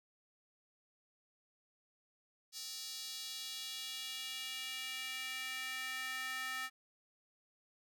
square tone with high-pass filter sweep, 259.5 Hz, C4, 14 cents flat, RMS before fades -43 dBFS, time 2.52-6.7 s, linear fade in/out 50 ms, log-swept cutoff 4800 to 1600 Hz, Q 2.2, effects none

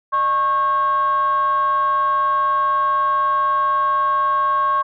sine tone with frequency modulation, 1096 Hz, C#6, 20 cents flat, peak -14 dBFS, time 0.12-4.83 s, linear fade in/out 20 ms, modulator 492 Hz, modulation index 0.34, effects tanh soft clip ceiling -10 dBFS

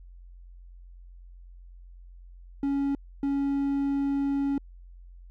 triangle tone bursts at uneven times, 278.8 Hz, C#4, 10 cents sharp, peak -22 dBFS, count 2, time 2.63-2.95 / 3.23-4.58 s, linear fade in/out 2 ms, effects added 44 Hz sine -45 dBFS peak until 5.3 s

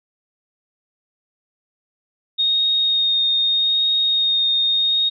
sine tone with vibrato, 3709 Hz, A#7, 9 cents flat, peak -15 dBFS, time 2.38-5.1 s, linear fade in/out 20 ms, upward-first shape sine, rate 0.81 Hz, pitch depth 11 cents each way, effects none

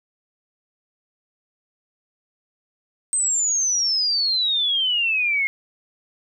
sine exponential sweep, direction down, 8372 to 2136 Hz, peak -18 dBFS, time 3.13-5.47 s, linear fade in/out 0 ms, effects 10-bit

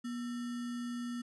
sine tone with sample-and-hold, 241 Hz, B3, 42 cents flat, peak -36 dBFS, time 0.04-1.22 s, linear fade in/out 10 ms, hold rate 1575 Hz, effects resampled to 24000 Hz

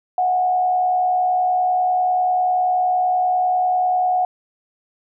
sine tone with frequency modulation, 732 Hz, F#5, 19 cents flat, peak -15 dBFS, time 0.18-4.25 s, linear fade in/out 2 ms, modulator 70.3 Hz, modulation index 0.33, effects none

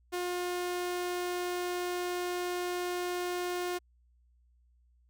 sawtooth tone, 356.6 Hz, F4, 36 cents sharp, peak -28 dBFS, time 0.12-3.79 s, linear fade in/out 20 ms, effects added 60 Hz sine -63 dBFS peak until 5.09 s

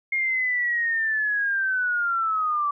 sine linear sweep, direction down, 2141 to 1151 Hz, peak -21 dBFS, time 0.12-2.71 s, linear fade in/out 5 ms, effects none

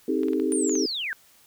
sine chord, A half-diminished seventh, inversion first, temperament just, 264 / 316.8 / 396 / 440 Hz, C4 / Eb4 / G4 / A4, +16 / +31 / +18 / 0 cents, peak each -27 / -26 / -27 / -30 dBFS, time 0.08-0.86 s, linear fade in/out 5 ms
clicks, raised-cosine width 0.3 ms, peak -26 dBFS, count 7, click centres 0.233 / 0.284 / 0.333 / 0.399 / 0.522 / 0.695 / 0.754 s
sine linear sweep, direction down, 9400 to 1480 Hz, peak -27 dBFS, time 0.52-1.13 s, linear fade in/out 0 ms
effects white hiss -57 dBFS RMS until 1.46 s

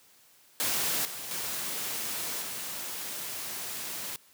white noise with level steps, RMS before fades -29 / -39 / -34 / -37 dBFS, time 0.6-4.16 s, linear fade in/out 0 ms, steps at 1.05 / 1.31 / 2.42 s, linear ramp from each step 2 ms, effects white hiss -60 dBFS RMS until 4.33 s + high-pass 100 Hz 12 dB/octave

